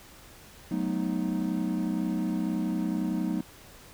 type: chord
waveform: triangle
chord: B dominant seventh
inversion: second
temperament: equal with one note detuned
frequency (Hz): 185 / 216.1 / 246.9 / 311.1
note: F#3 / A3 / B3 / D#4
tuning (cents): 0 / -31 / 0 / 0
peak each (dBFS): -29 / -31 / -31 / -30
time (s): 0.71-3.41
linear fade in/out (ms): 5
effects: pink hiss -51 dBFS RMS until 3.93 s